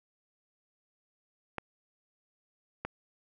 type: clicks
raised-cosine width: 0.5 ms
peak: -19 dBFS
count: 2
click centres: 1.583 / 2.85 s
effects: none